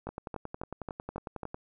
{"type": "two click trains", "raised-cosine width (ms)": 1, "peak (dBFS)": [-23, -23], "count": [17, 6], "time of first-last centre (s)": [[0.09, 1.545], [0.07, 1.432]], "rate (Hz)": [11, 3.67], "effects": []}